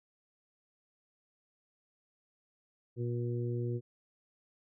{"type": "harmonic tone", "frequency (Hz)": 120, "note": "B2", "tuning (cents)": -49, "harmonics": [1, 2, 3, 4], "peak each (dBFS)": [-33, -43, -38, -45], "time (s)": [2.96, 3.81], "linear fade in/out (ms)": 50, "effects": []}